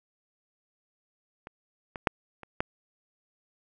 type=clicks; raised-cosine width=0.5 ms; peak=-26 / -21 / -6 / -28 / -11 dBFS; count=5; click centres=1.471 / 1.958 / 2.072 / 2.433 / 2.605 s; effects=none